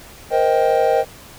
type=chord; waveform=triangle; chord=C minor seventh; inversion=third; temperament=just; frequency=470.9 / 523.3 / 627.9 / 784.9 Hz; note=Bb4 / C5 / Eb5 / G5; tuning=+18 / 0 / +16 / +2 cents; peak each=-17 dBFS; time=0.3-1.05 s; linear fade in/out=50 ms; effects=pink hiss -41 dBFS RMS until 1.38 s